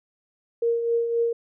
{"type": "tone with tremolo", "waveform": "sine", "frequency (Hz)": 466.2, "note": "A#4", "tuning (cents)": 0, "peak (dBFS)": -18, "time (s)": [0.62, 1.33], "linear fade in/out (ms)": 5, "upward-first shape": "triangle", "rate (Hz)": 3.8, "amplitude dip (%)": 55, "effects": []}